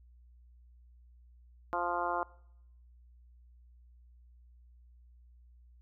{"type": "harmonic tone", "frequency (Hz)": 174.61, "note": "F3", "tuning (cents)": 0, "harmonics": [2, 3, 4, 5, 6, 7, 8], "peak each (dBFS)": [-41, -40, -36, -37, -36, -40, -41], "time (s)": [1.73, 2.23], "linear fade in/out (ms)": 0, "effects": ["noise-tail reverb RT60 0.8 s tail -23 dB re dry", "added 60 Hz sine -56 dBFS peak until 5.81 s"]}